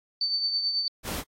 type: tone with tremolo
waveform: sine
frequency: 4549 Hz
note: C#8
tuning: 44 cents sharp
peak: -22 dBFS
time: 0.21-0.88 s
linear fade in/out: 2 ms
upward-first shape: triangle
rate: 9.2 Hz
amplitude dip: 55%
type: noise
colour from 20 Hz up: pink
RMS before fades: -33 dBFS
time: 1.03-1.24 s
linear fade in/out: 50 ms
effects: AAC 48 kbps